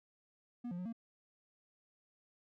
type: tone with pitch steps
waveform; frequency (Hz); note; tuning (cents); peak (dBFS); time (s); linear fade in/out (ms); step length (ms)
triangle; 241.4 / 175.6 / 181 / 229.6; B3 / F3 / F#3 / A#3; -39 / +10 / -38 / -26; -37; 0.64-0.928; 10; 72
effects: none